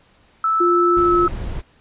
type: tone with pitch glide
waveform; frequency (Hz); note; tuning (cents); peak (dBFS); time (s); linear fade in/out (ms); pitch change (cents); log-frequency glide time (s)
sine; 1313 to 1299.4; E6 to E6; -7 to -25; -15; 0.44-1.28; 2; -18; 1.02-1.13
type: tone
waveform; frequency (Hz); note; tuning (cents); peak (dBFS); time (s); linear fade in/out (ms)
sine; 350; F4; +4; -15; 0.6-1.27; 10
type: noise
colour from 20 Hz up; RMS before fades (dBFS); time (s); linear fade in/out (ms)
brown; -27; 0.96-1.62; 20
effects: pink hiss -55 dBFS RMS until 1.8 s + resampled to 8000 Hz